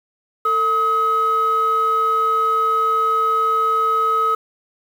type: tone pair together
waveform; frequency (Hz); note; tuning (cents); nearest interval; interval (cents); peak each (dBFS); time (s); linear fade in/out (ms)
sine; 450 / 1273.6; A4 / D#6; +39 / +40; octave + tritone; 1801; -23 / -14; 0.45-4.35; 5
effects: tanh soft clip ceiling -10 dBFS + 7-bit